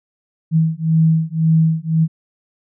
sine beating tone pair, 160 / 161.9 Hz, D#3 / E3, +49 / -31 cents, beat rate 1.9 Hz, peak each -15 dBFS, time 0.51-2.08 s, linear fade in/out 50 ms, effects none

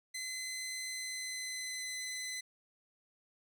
15% pulse tone with pitch glide, 2042 to 2022 Hz, C7 to B6, -43 to +40 cents, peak -32 dBFS, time 0.14-2.41 s, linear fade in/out 10 ms, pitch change -17 cents, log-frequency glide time 0.86-2.1 s, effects none

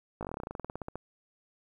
slowing click train, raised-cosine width 1 ms, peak -23 dBFS, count 20, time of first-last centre 0.21-0.956 s, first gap 18 ms, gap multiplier 1.08, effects 10-bit

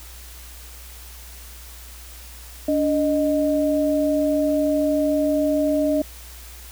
sine tone pair together, 289.6 / 617 Hz, D4 / D#5, -24 / -15 cents, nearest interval octave + minor second, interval 1309 cents, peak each -20 dBFS, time 2.68-6.02 s, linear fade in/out 5 ms, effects added 60 Hz sine -40 dBFS peak until 6.71 s + white hiss -43 dBFS RMS until 6.71 s

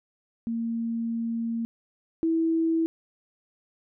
sine tone pair in turn, 230 / 326.7 Hz, A#3 / E4, -23 / -15 cents, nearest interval tritone, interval 608 cents, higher second, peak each -26 / -21 dBFS, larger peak second, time 0.47-1.65 / 2.23-2.86 s, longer first, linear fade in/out 0 ms, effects none

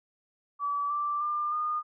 sine tone with pitch steps, 1149 / 1172.5 / 1196.4 / 1220.8 Hz, D6 / D6 / D6 / D#6, -38 / -3 / +32 / -33 cents, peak -27 dBFS, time 0.59-1.83 s, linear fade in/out 50 ms, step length 310 ms, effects none

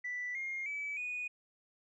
sine tone with pitch steps, 1975.5 / 2130 / 2296 / 2475 Hz, B6 / C7 / D7 / D#7, 0 / +30 / -40 / -10 cents, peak -35 dBFS, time 0.04-1.28 s, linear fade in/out 10 ms, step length 310 ms, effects tanh soft clip ceiling -32 dBFS

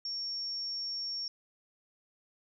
sine tone, 5500 Hz, F8, 27 cents flat, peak -34 dBFS, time 0.05-1.28 s, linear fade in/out 2 ms, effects none

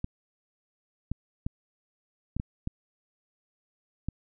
clicks, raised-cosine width 5 ms, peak -18 dBFS, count 7, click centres 0.044 / 1.116 / 1.465 / 2.366 / 2.399 / 2.674 / 4.086 s, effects none

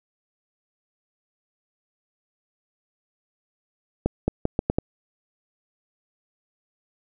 accelerating click train, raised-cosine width 2 ms, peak -7 dBFS, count 6, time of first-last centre 4.06-4.785 s, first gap 220 ms, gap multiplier 0.79, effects none

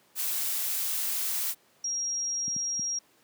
blue noise, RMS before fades -30 dBFS, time 0.15-1.55 s, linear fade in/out 50 ms
sine tone, 5630 Hz, F8, 13 cents sharp, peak -28 dBFS, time 1.84-2.99 s, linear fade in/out 5 ms
clicks, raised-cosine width 5 ms, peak -23 dBFS, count 3, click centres 2.48 / 2.564 / 2.795 s
effects pink hiss -63 dBFS RMS until 3.23 s + high-pass 200 Hz 12 dB/octave

